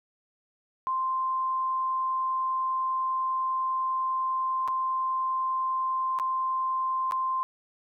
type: tone with dropouts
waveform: sine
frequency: 1045 Hz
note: C6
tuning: 2 cents flat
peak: -25 dBFS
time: 0.87-7.43 s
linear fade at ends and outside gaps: 0 ms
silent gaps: 4.677-4.683 / 6.188-6.198 / 7.111-7.121 s
effects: none